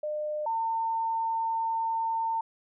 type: tone pair in turn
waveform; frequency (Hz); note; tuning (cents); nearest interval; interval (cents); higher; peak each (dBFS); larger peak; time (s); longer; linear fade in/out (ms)
sine; 604 / 905; D5 / A5; +48 / +48; perfect fifth; 700; second; -29 / -26; second; 0.03-0.46 / 0.46-2.41; second; 5
effects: none